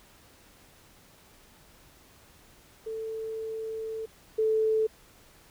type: tone pair in turn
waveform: sine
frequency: 443.3 / 438.2 Hz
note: A4 / A4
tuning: +13 / -7 cents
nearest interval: unison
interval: 20 cents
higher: first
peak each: -32 / -22 dBFS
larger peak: second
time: 2.86-4.06 / 4.38-4.87 s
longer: first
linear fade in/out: 10 ms
effects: pink hiss -57 dBFS RMS until 5.5 s